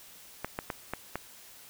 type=clicks; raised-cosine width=0.5 ms; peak=-17 dBFS; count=5; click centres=0.446 / 0.589 / 0.702 / 0.936 / 1.156 s; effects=white hiss -52 dBFS RMS until 1.69 s